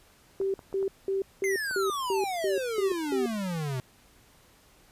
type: tone bursts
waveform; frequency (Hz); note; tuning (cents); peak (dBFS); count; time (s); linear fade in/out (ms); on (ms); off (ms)
sine; 388.4; G4; -16; -25; 9; 0.4-3.26; 2; 140; 200
type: clicks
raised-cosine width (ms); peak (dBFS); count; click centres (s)
1; -30; 5; 0.414 / 0.592 / 0.728 / 0.828 / 1.711
type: exponential sweep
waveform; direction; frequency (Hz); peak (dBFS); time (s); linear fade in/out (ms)
square; down; 2126 to 124.3; -30; 1.44-3.8; 0
effects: pink hiss -59 dBFS RMS until 4.91 s + resampled to 32000 Hz